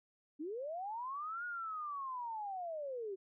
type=linear two-way sweep; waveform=sine; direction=up then down; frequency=279.6 to 1454 to 370 Hz; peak=-39 dBFS; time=0.39-3.16 s; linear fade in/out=20 ms; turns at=1.45 s; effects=none